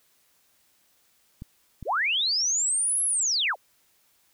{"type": "clicks", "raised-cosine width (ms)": 5, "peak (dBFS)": -25, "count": 2, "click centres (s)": [1.421, 1.827]}
{"type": "linear two-way sweep", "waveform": "sine", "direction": "up then down", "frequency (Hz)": [311.1, 11190, 420.6], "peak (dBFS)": -22, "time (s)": [1.85, 3.56], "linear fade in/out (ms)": 50, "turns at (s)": 3.04}
{"effects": ["white hiss -65 dBFS RMS until 4.33 s"]}